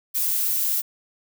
violet noise, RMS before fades -23 dBFS, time 0.14-0.82 s, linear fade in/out 20 ms, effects none

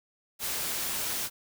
white noise, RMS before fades -32 dBFS, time 0.39-1.3 s, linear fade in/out 50 ms, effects none

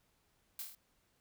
blue noise with echo, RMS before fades -42 dBFS, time 0.59-0.62 s, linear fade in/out 2 ms, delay 26 ms, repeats 5, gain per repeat -3 dB, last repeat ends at 0.75 s, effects pink hiss -75 dBFS RMS until 1.2 s

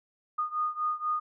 sine beating tone pair, 1228 / 1232.1 Hz, D#6 / D#6, -23 / -17 cents, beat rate 4.1 Hz, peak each -30 / -32 dBFS, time 0.38-1.2 s, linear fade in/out 10 ms, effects none

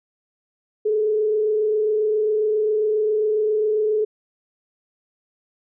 sine tone with frequency modulation, 428 Hz, A4, 48 cents flat, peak -17 dBFS, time 0.85-4.05 s, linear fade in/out 10 ms, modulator 27.4 Hz, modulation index 0.38, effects none

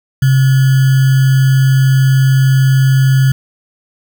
sine tone with sample-and-hold, 133.3 Hz, C3, 33 cents sharp, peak -6 dBFS, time 0.22-3.32 s, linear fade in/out 5 ms, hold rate 1575 Hz, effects none

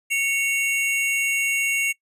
square tone pair together, 2217 / 2752 Hz, C#7 / F7, 0 / -26 cents, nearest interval major third, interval 374 cents, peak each -23 / -24 dBFS, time 0.1-1.93 s, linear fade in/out 20 ms, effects noise-tail reverb RT60 0.1 s tail -23 dB re dry + resampled to 32000 Hz

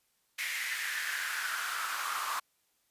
pink noise with high-pass filter sweep, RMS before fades -35 dBFS, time 0.38-2.4 s, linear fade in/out 10 ms, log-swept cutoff 2100 to 1100 Hz, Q 4.8, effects white hiss -74 dBFS RMS until 2.9 s + resampled to 32000 Hz

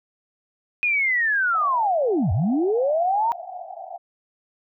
sine linear two-way sweep, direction down then up, 2489 to 79 to 951 Hz, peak -18 dBFS, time 0.83-3.32 s, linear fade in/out 0 ms, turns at 2.32 s
white band-pass noise, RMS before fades -36 dBFS, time 1.52-3.98 s, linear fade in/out 20 ms, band 670 to 760 Hz, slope 96 dB/octave
effects none

